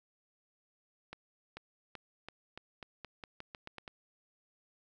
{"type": "accelerating click train", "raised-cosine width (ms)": 0.3, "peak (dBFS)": -28, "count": 13, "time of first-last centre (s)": [1.13, 3.878], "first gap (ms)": 440, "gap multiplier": 0.87, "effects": []}